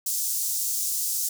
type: high-pass noise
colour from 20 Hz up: pink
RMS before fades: -27 dBFS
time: 0.06-1.29 s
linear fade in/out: 5 ms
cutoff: 6000 Hz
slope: 24 dB/octave
effects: none